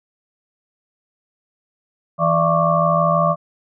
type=tone cluster; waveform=sine; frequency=164.6 / 590 / 676 / 1099 / 1172 Hz; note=E3 / D5 / E5 / C#6 / D6; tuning=-2 / +8 / +43 / -15 / -4 cents; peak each=-20 dBFS; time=2.18-3.36 s; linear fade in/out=50 ms; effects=none